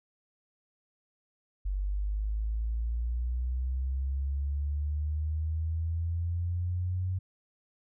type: linear sweep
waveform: sine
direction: up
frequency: 47.2 to 93 Hz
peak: -28 dBFS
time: 1.65-7.19 s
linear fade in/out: 10 ms
effects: none

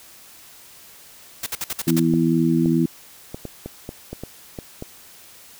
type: noise bursts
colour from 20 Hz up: white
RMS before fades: -26 dBFS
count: 7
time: 1.43-1.998 s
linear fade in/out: 5 ms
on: 34 ms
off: 55 ms
type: harmonic tone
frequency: 82.41 Hz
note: E2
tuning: in tune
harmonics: 2 / 3 / 4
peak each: -20 / -20 / -20 dBFS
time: 1.87-2.86 s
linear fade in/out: 5 ms
type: clicks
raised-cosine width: 2 ms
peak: -17 dBFS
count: 10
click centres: 2.138 / 2.659 / 3.345 / 3.453 / 3.66 / 3.891 / 4.13 / 4.236 / 4.588 / 4.824 s
effects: white hiss -46 dBFS RMS until 5.59 s

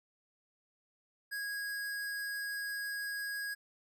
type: tone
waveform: square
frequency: 1649 Hz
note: G#6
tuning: 13 cents flat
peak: -37 dBFS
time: 1.31-3.55 s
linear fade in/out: 20 ms
effects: none

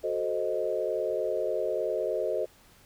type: chord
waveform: sine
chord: F# diminished seventh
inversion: none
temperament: equal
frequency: 370 / 440 / 523.3 / 622.3 Hz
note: F#4 / A4 / C5 / Eb5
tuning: 0 / 0 / 0 / 0 cents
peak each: -34 / -32 / -32 / -31 dBFS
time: 0.03-2.46 s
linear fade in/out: 20 ms
effects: pink hiss -58 dBFS RMS until 2.85 s

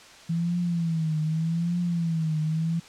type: tone with vibrato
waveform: sine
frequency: 164.81 Hz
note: E3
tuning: in tune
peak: -23 dBFS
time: 0.29-2.8 s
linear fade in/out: 10 ms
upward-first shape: triangle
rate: 0.83 Hz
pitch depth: 120 cents each way
effects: white hiss -48 dBFS RMS until 2.88 s + low-pass 6000 Hz 12 dB/octave

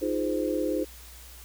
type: chord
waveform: sine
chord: F minor seventh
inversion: third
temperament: equal with one note detuned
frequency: 311.1 / 349.2 / 415.3 / 517.5 Hz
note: Eb4 / F4 / Ab4 / C5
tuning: 0 / 0 / 0 / -19 cents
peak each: -29 / -32 / -32 / -30 dBFS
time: 0.01-0.85 s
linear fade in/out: 20 ms
effects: added 60 Hz sine -47 dBFS peak until 1.44 s + white hiss -49 dBFS RMS until 1.44 s

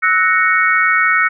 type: chord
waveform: sine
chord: F# dominant seventh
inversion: third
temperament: equal with one note detuned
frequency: 1303.4 / 1480 / 1864.7 / 2217 Hz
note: E6 / F#6 / A#6 / C#7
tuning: -20 / 0 / 0 / 0 cents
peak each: -16 dBFS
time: 0.02-1.29 s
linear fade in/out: 20 ms
effects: none

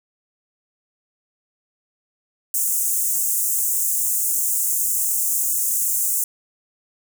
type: high-pass noise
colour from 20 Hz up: pink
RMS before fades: -21 dBFS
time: 2.54-6.24 s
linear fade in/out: 2 ms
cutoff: 6900 Hz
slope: 48 dB/octave
effects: none

